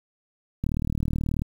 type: click train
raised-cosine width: 5 ms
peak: -14 dBFS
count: 31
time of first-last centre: 0.64-1.419 s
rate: 38.5 Hz
effects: 8-bit